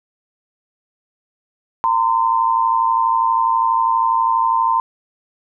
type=tone pair together; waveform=sine; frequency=917 / 1029.3 Hz; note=A#5 / C6; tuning=-29 / -29 cents; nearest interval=major second; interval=200 cents; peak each=-16 dBFS; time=1.84-4.8 s; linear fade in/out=0 ms; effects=none